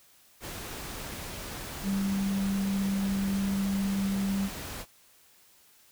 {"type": "tone in noise", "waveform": "sine", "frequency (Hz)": 196, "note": "G3", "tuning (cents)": 0, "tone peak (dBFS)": -26, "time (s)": [1.83, 4.5], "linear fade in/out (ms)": 50, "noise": "pink", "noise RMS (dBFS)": -39, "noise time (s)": [0.4, 4.86], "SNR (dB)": 10, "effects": ["white hiss -60 dBFS RMS until 5.91 s"]}